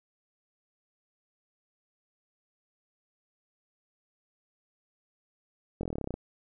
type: slowing click train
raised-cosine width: 2 ms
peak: -20 dBFS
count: 13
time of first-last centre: 5.81-6.141 s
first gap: 22 ms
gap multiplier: 1.04
effects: none